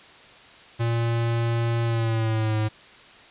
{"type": "tone with pitch glide", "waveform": "square", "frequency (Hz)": [116.54, 108.11], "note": ["A#2", "A2"], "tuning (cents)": [0, -30], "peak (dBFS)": -22, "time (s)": [0.79, 2.69], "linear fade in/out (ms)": 20, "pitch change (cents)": -130, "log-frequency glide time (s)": [1.84, 2.57], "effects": ["white hiss -48 dBFS RMS until 3.3 s", "resampled to 8000 Hz"]}